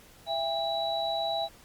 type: tone cluster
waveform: sine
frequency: 666 / 805 / 3919 Hz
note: E5 / G5 / B7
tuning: +18 / +46 / -14 cents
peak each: -31 / -32 / -33 dBFS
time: 0.26-1.49 s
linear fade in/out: 50 ms
effects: pink hiss -55 dBFS RMS until 1.64 s + Opus 48 kbps